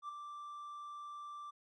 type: tone with ADSR envelope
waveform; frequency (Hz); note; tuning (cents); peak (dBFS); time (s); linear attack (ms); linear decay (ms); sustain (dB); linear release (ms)
triangle; 1174.7; D6; 0; -36; 0.02-1.51; 70; 4; -7; 14
effects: tanh soft clip ceiling -35 dBFS + resampled to 24000 Hz